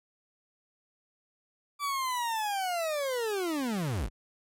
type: linear sweep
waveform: 40% pulse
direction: down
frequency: 1168 to 32 Hz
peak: -28 dBFS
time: 1.79-4.1 s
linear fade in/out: 50 ms
effects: MP3 64 kbps